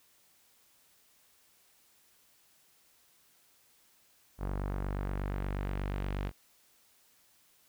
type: tone with low-pass filter sweep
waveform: sawtooth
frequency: 48.38 Hz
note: G1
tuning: 22 cents flat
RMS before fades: -35 dBFS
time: 4.38-6.32 s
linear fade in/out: 50 ms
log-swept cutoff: 1200 to 3000 Hz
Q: 1.1
effects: white hiss -66 dBFS RMS until 7.68 s